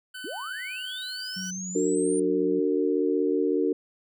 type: tone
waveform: 25% pulse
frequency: 1508 Hz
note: F#6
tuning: 32 cents sharp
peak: -33 dBFS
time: 0.14-1.51 s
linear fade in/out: 10 ms
type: linear sweep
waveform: sine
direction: up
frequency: 246.9 to 9200 Hz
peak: -34 dBFS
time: 0.24-2.2 s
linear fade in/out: 5 ms
type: tone with vibrato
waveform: sine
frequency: 185 Hz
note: F#3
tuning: in tune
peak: -34 dBFS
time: 1.36-2.6 s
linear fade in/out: 10 ms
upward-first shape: triangle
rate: 5.3 Hz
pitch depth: 23 cents each way
type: chord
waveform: sine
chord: D augmented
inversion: none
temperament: equal with one note detuned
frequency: 293.7 / 370 / 455.3 Hz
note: D4 / F#4 / A#4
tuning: 0 / 0 / -41 cents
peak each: -26 dBFS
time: 1.75-3.73 s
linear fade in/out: 5 ms
effects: none